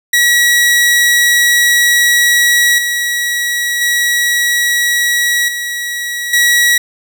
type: tone with level steps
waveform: sawtooth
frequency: 1923 Hz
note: B6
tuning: 47 cents flat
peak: -4 / -10 / -7 / -14 / -4 dBFS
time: 0.13-6.78 s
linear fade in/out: 5 ms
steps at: 2.78 / 3.81 / 5.48 / 6.33 s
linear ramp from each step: 5 ms
effects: none